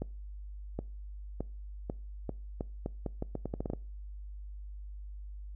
accelerating click train, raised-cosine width 2 ms, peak -21 dBFS, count 16, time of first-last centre 0.02-3.735 s, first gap 770 ms, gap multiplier 0.8, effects noise-tail reverb RT60 0.4 s tail -24 dB re dry + added 50 Hz sine -41 dBFS peak until 5.55 s

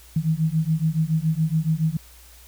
sine beating tone pair, 155.56 / 162.66 Hz, D#3 / E3, 0 / -23 cents, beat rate 7.1 Hz, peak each -22 dBFS, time 0.16-1.97 s, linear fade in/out 5 ms, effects added 60 Hz sine -48 dBFS peak until 2.47 s + white hiss -50 dBFS RMS until 2.47 s

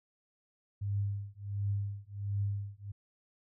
sine tone with tremolo, 100.8 Hz, G2, 49 cents sharp, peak -28 dBFS, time 0.81-2.92 s, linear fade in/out 10 ms, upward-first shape triangle, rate 1.4 Hz, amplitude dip 100%, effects none

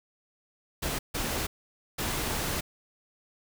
pink noise bursts at uneven times, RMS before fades -31 dBFS, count 3, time 0.82-0.99 / 1.14-1.47 / 1.98-2.61 s, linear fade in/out 10 ms, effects none

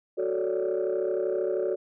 sine chord, D major seventh, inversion first, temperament equal, 370 / 440 / 554.4 / 587.3 Hz, F#4 / A4 / C#5 / D5, 0 / 0 / 0 / 0 cents, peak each -27 / -29 / -31 / -32 dBFS, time 0.17-1.76 s, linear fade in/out 20 ms, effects tanh soft clip ceiling -19 dBFS

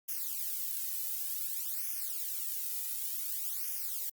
violet noise with flanger, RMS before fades -36 dBFS, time 0.08-4.1 s, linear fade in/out 10 ms, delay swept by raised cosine 0.24 to 1.84 ms, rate 0.55 Hz, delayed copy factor -0.9, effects Opus 48 kbps

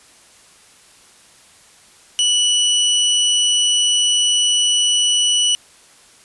sawtooth tone, 2953 Hz, F#7, 4 cents flat, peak -10 dBFS, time 2.19-5.55 s, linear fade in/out 0 ms, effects white hiss -48 dBFS RMS until 6.24 s + resampled to 24000 Hz

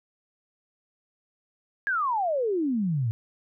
sine exponential sweep, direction down, 1680 to 106.5 Hz, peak -23 dBFS, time 1.87-3.11 s, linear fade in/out 0 ms, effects none

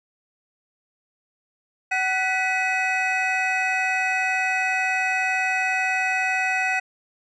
triangle tone cluster, 753 / 1491 / 1965 / 2543 Hz, F#5 / F#6 / B6 / D#7, +30 / +13 / -9 / +37 cents, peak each -24 / -26 / -24 / -24 dBFS, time 1.91-6.8 s, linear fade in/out 10 ms, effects resampled to 22050 Hz

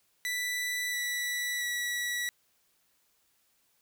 sawtooth tone with pitch steps, 1975.5 / 1958.5 / 1941.6 Hz, B6 / B6 / B6, 0 / -15 / -30 cents, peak -27 dBFS, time 0.25-2.29 s, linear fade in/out 0 ms, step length 680 ms, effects white hiss -71 dBFS RMS until 3.81 s

